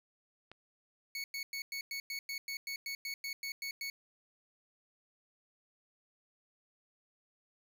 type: click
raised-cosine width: 0.3 ms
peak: -34 dBFS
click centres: 0.516 s
type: tone bursts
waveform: 25% pulse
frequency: 2217 Hz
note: C#7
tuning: in tune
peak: -34 dBFS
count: 15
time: 1.15-3.9 s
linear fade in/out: 2 ms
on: 90 ms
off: 100 ms
effects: none